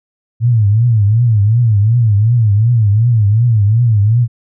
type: tone with vibrato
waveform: sine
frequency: 110.7 Hz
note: A2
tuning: 11 cents sharp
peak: -7 dBFS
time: 0.4-4.28 s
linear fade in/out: 50 ms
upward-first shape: triangle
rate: 2.7 Hz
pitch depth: 200 cents each way
effects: none